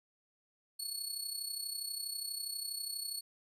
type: tone with amplitude modulation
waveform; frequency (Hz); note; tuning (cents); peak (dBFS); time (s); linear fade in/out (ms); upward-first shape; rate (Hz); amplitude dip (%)
20% pulse; 4400; C#8; -14; -29; 0.79-3.21; 10; sine; 32.3; 65
effects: resampled to 32000 Hz